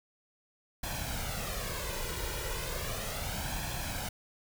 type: noise with flanger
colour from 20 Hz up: pink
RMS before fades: -36 dBFS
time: 0.83-4.09 s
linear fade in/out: 5 ms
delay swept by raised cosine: 1.2 to 2.1 ms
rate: 0.35 Hz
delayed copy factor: +0.65
effects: none